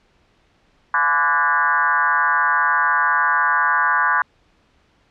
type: tone with frequency modulation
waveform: sine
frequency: 1316 Hz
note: E6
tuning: 3 cents flat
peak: -14 dBFS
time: 0.94-4.22 s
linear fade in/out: 2 ms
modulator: 154 Hz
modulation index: 2.6
effects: pink hiss -59 dBFS RMS until 5.1 s + low-pass 4000 Hz 12 dB/octave